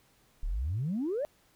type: exponential sweep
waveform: sine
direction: up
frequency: 32.7 to 622.3 Hz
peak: -28 dBFS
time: 0.43-1.25 s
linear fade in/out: 0 ms
effects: tanh soft clip ceiling -25 dBFS + pink hiss -66 dBFS RMS until 1.55 s